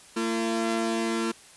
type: tone pair together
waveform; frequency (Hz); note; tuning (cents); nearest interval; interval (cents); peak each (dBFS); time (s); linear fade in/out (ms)
sawtooth; 227.1 / 340.2; A#3 / F4; -45 / -45; perfect fifth; 700; -24; 0.16-1.32; 10
effects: white hiss -51 dBFS RMS until 1.56 s + resampled to 24000 Hz